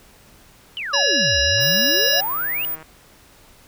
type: exponential two-way sweep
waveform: sine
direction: down then up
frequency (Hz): 3136 to 65.1 to 2944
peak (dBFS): -25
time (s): 0.77-2.65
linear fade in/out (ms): 0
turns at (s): 1.4
type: harmonic tone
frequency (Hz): 565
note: C#5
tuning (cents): +33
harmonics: 1 / 3 / 5 / 7 / 9 / 10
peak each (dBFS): -24 / -21 / -23 / -24 / -21 / -26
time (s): 0.93-2.21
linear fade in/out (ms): 10
type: click train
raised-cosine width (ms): 0.5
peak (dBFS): -26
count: 198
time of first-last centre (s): 1.58-2.827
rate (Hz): 158
type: tone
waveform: sine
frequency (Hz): 15020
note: A#9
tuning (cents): +12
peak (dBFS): -22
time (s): 1.6-2.76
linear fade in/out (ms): 20
effects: pink hiss -50 dBFS RMS until 3.67 s